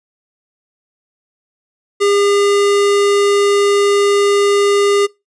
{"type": "tone", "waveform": "square", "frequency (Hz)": 404.4, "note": "G#4", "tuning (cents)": -46, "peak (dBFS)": -11, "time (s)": [2, 5.07], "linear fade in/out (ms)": 20, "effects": ["noise-tail reverb RT60 0.2 s tail -21 dB re dry", "resampled to 22050 Hz"]}